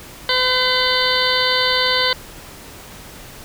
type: harmonic tone with a mistuned harmonic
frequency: 508 Hz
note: B4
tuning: 49 cents sharp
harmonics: 1 / 2 / 3 / 4 / 6 / 7 / 8 / 9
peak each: -23 / -23 / -23 / -23 / -23 / -23 / -23 / -23 dBFS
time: 0.29-2.13 s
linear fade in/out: 2 ms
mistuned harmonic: 7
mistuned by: +17 cents
effects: pink hiss -38 dBFS RMS until 3.44 s